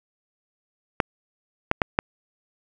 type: clicks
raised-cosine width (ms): 0.5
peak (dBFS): -3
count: 4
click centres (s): 1.002 / 1.714 / 1.818 / 1.989
effects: none